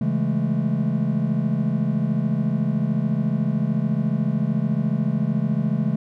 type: chord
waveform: triangle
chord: A major seventh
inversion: first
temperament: just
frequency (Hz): 137.5 / 165 / 206.2 / 220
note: C#3 / E3 / G#3 / A3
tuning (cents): -14 / +2 / -12 / 0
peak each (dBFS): -23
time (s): 0.01-5.96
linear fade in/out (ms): 5
effects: none